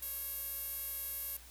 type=tone with band-pass filter; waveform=sawtooth; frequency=551 Hz; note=C#5; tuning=11 cents flat; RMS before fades=-41 dBFS; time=0.02-1.37 s; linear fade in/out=5 ms; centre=12000 Hz; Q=8.8; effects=added 60 Hz sine -56 dBFS peak until 1.5 s + white hiss -56 dBFS RMS until 1.5 s